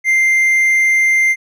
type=tone; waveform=triangle; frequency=2093 Hz; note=C7; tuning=in tune; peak=-8 dBFS; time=0.04-1.36 s; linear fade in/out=50 ms; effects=none